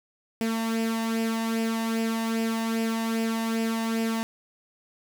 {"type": "tone with flanger", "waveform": "sawtooth", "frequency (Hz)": 225.8, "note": "A3", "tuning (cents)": 45, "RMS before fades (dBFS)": -27, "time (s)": [0.41, 4.23], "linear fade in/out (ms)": 0, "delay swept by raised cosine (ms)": [0.38, 1.1], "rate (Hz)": 2.5, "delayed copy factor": 0.55, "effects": []}